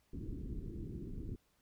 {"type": "low-pass noise", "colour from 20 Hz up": "pink", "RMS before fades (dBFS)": -43, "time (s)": [0.13, 1.36], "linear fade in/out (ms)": 5, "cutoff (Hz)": 380, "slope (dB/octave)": 48, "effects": ["pink hiss -75 dBFS RMS until 1.61 s"]}